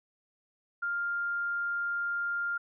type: tone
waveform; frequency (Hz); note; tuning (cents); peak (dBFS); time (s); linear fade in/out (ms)
sine; 1400; F6; +4; -29; 0.82-2.58; 10
effects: none